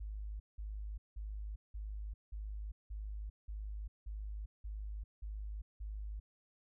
sine tone bursts, 51.91 Hz, G#1, in tune, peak -40 dBFS, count 11, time 0-6.2 s, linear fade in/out 10 ms, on 400 ms, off 180 ms, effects none

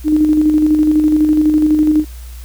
sine tone with tremolo, 305.9 Hz, D#4, 29 cents flat, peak -7 dBFS, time 0.04-2.05 s, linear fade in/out 50 ms, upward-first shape square, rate 12 Hz, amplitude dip 35%, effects added 60 Hz sine -28 dBFS peak until 2.44 s + white hiss -42 dBFS RMS until 2.44 s

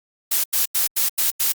blue noise bursts, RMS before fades -19 dBFS, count 6, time 0.31-1.525 s, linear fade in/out 10 ms, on 130 ms, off 87 ms, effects Opus 48 kbps

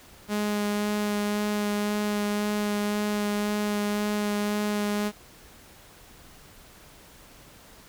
sawtooth tone with vibrato, 207.7 Hz, G#3, in tune, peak -21 dBFS, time 0.28-5.12 s, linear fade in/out 50 ms, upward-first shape sine, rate 1.9 Hz, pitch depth 10 cents each way, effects pink hiss -51 dBFS RMS until 7.88 s

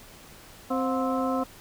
harmonic tone with a mistuned harmonic, 261.6 Hz, C4, in tune, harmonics 1 / 2 / 3 / 4 / 5, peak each -27 / -30 / -32 / -33 / -34 dBFS, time 0.7-1.44 s, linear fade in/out 10 ms, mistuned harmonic 3, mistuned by -150 cents, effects pink hiss -49 dBFS RMS until 1.6 s

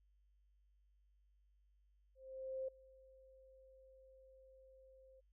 sine tone with ADSR envelope, 526 Hz, C5, 9 cents sharp, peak -39 dBFS, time 2.15-5.21 s, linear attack 530 ms, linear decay 7 ms, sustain -23 dB, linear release 18 ms, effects added 50 Hz sine -70 dBFS peak until 5.32 s

